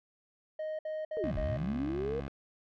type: tone bursts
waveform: triangle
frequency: 622.3 Hz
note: D#5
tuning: in tune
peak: -32 dBFS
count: 4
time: 0.59-1.57 s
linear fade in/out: 5 ms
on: 200 ms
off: 60 ms
type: linear two-way sweep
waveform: sine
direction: down then up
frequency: 486.6 to 30.87 to 486.6 Hz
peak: -32 dBFS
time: 1.17-2.2 s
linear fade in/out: 0 ms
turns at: 1.38 s
type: tone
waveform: 15% pulse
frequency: 69.3 Hz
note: C#2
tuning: in tune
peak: -31 dBFS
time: 1.24-2.28 s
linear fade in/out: 0 ms
effects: low-pass 3000 Hz 12 dB/octave